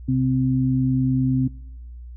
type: tone pair together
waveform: sine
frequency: 129.9 / 259.8 Hz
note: C3 / C4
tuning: -12 / -12 cents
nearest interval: octave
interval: 1200 cents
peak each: -20 dBFS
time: 0.08-1.48 s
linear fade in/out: 10 ms
effects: noise-tail reverb RT60 1.0 s tail -23 dB re dry + added 60 Hz sine -35 dBFS peak until 2.16 s